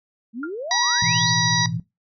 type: exponential sweep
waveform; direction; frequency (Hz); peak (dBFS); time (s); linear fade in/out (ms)
sine; up; 214.8 to 5430; -27; 0.33-1.36; 50
type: tone with exponential decay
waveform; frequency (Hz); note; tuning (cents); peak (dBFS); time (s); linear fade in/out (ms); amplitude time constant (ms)
sine; 1400; F6; +4; -24; 0.43-0.5; 5; 15
type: harmonic tone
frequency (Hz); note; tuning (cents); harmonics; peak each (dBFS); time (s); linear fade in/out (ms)
963; B5; -44; 1 / 2 / 4 / 5 / 6; -24 / -24 / -24 / -24 / -24; 0.71-1.66; 2
type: chord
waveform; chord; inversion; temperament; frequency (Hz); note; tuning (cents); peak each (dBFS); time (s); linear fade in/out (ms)
sine; A suspended second; none; just; 110 / 123.75 / 165; A2 / B2 / E3; 0 / +4 / +2; -29 / -28 / -26; 1.02-1.8; 5
effects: noise-tail reverb RT60 0.2 s tail -18 dB re dry